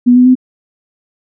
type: tone with pitch steps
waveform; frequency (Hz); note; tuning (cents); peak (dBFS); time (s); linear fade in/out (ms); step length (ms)
sine; 245.3 / 250 / 255; B3 / B3 / C4; -12 / +21 / -44; -3; 0.06-0.354; 20; 98
effects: none